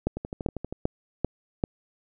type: two click trains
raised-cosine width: 2 ms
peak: -10 / -19 dBFS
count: 5 / 8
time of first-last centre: 0.07-1.639 / 0.17-0.726 s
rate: 2.55 / 12.6 Hz
effects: none